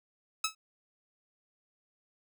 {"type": "tone with exponential decay", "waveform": "10% pulse", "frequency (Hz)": 1295, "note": "E6", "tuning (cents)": -31, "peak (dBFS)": -17, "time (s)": [0.44, 0.55], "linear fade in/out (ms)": 5, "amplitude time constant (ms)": 23, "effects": []}